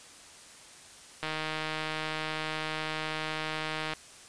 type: click train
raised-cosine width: 0.3 ms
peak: -17 dBFS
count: 423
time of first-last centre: 1.23-3.935 s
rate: 156 Hz
effects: white hiss -51 dBFS RMS until 4.28 s + resampled to 22050 Hz